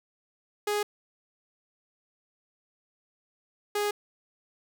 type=tone pair in turn; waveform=sawtooth; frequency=415.3 / 413.6 Hz; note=G#4 / G#4; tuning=0 / -7 cents; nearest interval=unison; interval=7 cents; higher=first; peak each=-22 dBFS; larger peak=neither; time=0.67-0.83 / 3.75-3.91 s; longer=neither; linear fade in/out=5 ms; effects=none